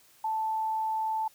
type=tone; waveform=sine; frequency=879 Hz; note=A5; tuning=2 cents flat; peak=-27 dBFS; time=0.24-1.28 s; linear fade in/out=5 ms; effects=white hiss -60 dBFS RMS until 1.34 s